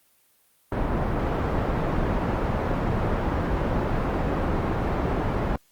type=low-pass noise; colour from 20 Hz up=pink; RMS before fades=-25 dBFS; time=0.72-5.56 s; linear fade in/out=2 ms; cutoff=1100 Hz; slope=12 dB/octave; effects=white hiss -63 dBFS RMS until 5.71 s + Opus 32 kbps